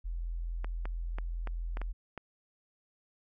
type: tone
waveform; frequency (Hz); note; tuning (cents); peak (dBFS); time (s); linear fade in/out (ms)
sine; 42.27; E1; +44; -33; 0.04-1.93; 20
type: clicks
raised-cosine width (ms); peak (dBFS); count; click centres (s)
0.5; -25; 7; 0.645 / 0.855 / 1.185 / 1.473 / 1.771 / 1.816 / 2.177
effects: none